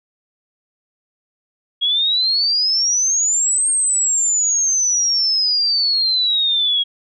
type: exponential two-way sweep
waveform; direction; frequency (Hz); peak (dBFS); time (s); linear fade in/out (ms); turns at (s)
sine; up then down; 3289 to 8570 to 3289; -14; 1.81-6.84; 20; 3.69
effects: none